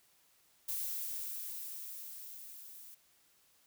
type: noise with level ramp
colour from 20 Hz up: violet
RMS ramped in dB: -37 to -53 dBFS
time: 0.68-2.95 s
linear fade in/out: 10 ms
effects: white hiss -69 dBFS RMS until 3.66 s